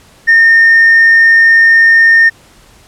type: tone with tanh clipping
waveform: triangle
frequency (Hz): 1824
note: A#6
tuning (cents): -38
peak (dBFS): -3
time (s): 0.27-2.3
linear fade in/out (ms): 20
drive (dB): 5
effects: pink hiss -43 dBFS RMS until 2.87 s + low-pass 11000 Hz 12 dB/octave